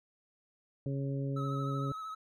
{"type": "harmonic tone", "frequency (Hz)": 137.8, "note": "C#3", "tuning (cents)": -10, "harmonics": [1, 2, 3, 4], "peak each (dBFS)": [-33, -39, -43, -45], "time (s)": [0.86, 1.92], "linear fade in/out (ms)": 2}
{"type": "tone with vibrato", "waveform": "triangle", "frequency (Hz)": 1288, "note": "E6", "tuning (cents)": -41, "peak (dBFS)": -37, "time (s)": [1.36, 2.15], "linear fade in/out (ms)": 10, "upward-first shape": "triangle", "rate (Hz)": 13, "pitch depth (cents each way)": 40}
{"effects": []}